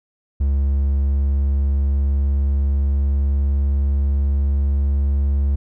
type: tone with pitch glide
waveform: triangle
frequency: 69.3 to 69.9 Hz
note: C#2 to C#2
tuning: 0 to +15 cents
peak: -13 dBFS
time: 0.4-5.56 s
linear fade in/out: 10 ms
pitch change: +15 cents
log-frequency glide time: 0.64-5.1 s
effects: none